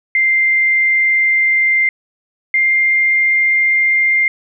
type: tone pair in turn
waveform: sine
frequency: 2093 / 2105 Hz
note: C7 / C7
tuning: 0 / +10 cents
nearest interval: unison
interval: 10 cents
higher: second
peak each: -10 dBFS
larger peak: neither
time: 0.15-1.89 / 2.54-4.28 s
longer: neither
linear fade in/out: 2 ms
effects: none